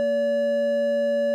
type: tone pair together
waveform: triangle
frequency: 231.2 / 573 Hz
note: A#3 / D5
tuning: -14 / -43 cents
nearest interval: octave + major third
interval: 1571 cents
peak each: -29 / -18 dBFS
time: 0-1.34 s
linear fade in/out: 0 ms
effects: none

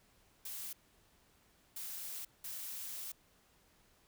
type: noise bursts at uneven times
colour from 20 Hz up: blue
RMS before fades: -44 dBFS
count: 3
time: 0.45-0.73 / 1.76-2.25 / 2.44-3.12 s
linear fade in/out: 5 ms
effects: pink hiss -69 dBFS RMS until 4.07 s

